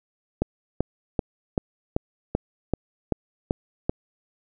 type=click train; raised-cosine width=2 ms; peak=-8 dBFS; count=10; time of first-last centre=0.42-3.895 s; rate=2.59 Hz; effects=none